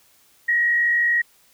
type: tone with frequency modulation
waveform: sine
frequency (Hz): 1897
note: A#6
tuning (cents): +30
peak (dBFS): -16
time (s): 0.48-1.22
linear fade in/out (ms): 10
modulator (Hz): 52.7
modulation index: 0.54
effects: white hiss -57 dBFS RMS until 1.53 s